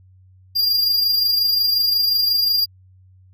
square tone with amplitude modulation, 4797 Hz, D8, 36 cents sharp, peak -14 dBFS, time 0.55-2.66 s, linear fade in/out 20 ms, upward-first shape sine, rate 25.6 Hz, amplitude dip 40%, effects added 93 Hz sine -47 dBFS peak until 3.33 s

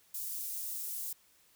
white high-pass noise, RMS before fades -39 dBFS, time 0.14-1.13 s, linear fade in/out 5 ms, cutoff 8900 Hz, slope 12 dB/octave, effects white hiss -66 dBFS RMS until 1.55 s

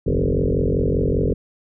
sine tone with frequency modulation, 164.81 Hz, E3, in tune, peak -16 dBFS, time 0.06-1.34 s, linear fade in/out 10 ms, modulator 45.1 Hz, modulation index 7.2, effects none

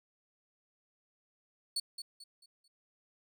35% pulse tone with echo, 4435 Hz, C#8, in tune, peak -30 dBFS, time 1.76-1.8 s, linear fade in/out 5 ms, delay 220 ms, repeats 4, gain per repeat -9 dB, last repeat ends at 2.68 s, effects none

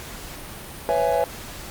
triangle chord, C# minor seventh, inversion third, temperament just, 498.9 / 554.4 / 665.2 / 831.5 Hz, B4 / C#5 / E5 / G#5, +17 / 0 / +16 / +2 cents, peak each -22 dBFS, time 0.89-1.24 s, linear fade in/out 0 ms, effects pink hiss -37 dBFS RMS until 1.7 s + Opus 48 kbps

